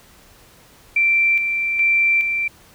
sine tone with tremolo, 2349 Hz, D7, in tune, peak -13 dBFS, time 0.96-2.48 s, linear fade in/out 5 ms, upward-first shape square, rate 1.2 Hz, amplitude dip 45%, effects pink hiss -49 dBFS RMS until 2.74 s

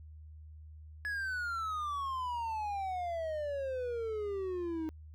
triangle exponential sweep, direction down, 1702 to 311.1 Hz, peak -32 dBFS, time 1.05-4.89 s, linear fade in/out 0 ms, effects added 77 Hz sine -48 dBFS peak until 5.14 s

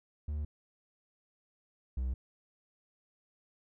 triangle tone pair in turn, 74.5 / 63.52 Hz, D2 / B1, +25 / +49 cents, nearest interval minor third, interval 276 cents, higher first, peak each -31 / -29 dBFS, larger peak second, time 0.28-0.45 / 1.97-2.14 s, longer neither, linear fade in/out 5 ms, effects none

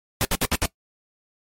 pink noise bursts, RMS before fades -21 dBFS, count 5, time 0.21-0.657 s, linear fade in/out 0 ms, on 39 ms, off 63 ms, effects noise-tail reverb RT60 0.1 s tail -20 dB re dry + MP3 64 kbps

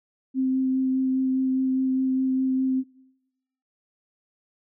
sine tone with vibrato, 261.6 Hz, C4, in tune, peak -20 dBFS, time 0.34-2.84 s, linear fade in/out 50 ms, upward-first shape sine, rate 4.9 Hz, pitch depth 9 cents each way, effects noise-tail reverb RT60 0.9 s tail -22 dB re dry

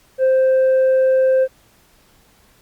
sine tone with tanh clipping, 523 Hz, C5, 1 cent flat, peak -12 dBFS, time 0.18-1.48 s, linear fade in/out 50 ms, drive 2 dB, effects pink hiss -54 dBFS RMS until 2.61 s + Opus 48 kbps

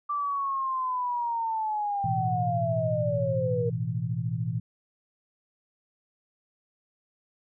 sine linear sweep, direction down, 1174.7 to 466.2 Hz, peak -26 dBFS, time 0.09-3.7 s, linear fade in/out 10 ms
sine chord, A suspended second, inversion none, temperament equal, 110 / 123.47 / 164.81 Hz, A2 / B2 / E3, 0 / 0 / 0 cents, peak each -32 / -30 / -32 dBFS, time 2.04-4.6 s, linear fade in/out 5 ms
effects none

